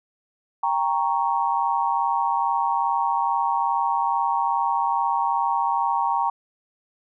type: chord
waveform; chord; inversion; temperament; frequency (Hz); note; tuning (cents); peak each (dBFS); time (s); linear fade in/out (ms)
sine; G diminished; none; equal with one note detuned; 789.9 / 932.3 / 1108.7; G5 / Bb5 / Db6; +13 / 0 / 0; -25 / -22 / -26; 0.63-6.3; 5
effects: none